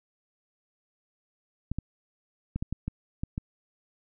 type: clicks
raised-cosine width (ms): 5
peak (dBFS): -18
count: 8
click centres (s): 1.716 / 1.786 / 2.56 / 2.625 / 2.726 / 2.88 / 3.235 / 3.379
effects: none